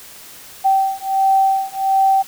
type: beating tone pair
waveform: sine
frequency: 774 / 775.4 Hz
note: G5 / G5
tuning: -22 / -19 cents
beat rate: 1.4 Hz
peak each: -16 dBFS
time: 0.64-2.23 s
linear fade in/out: 20 ms
effects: white hiss -39 dBFS RMS until 2.27 s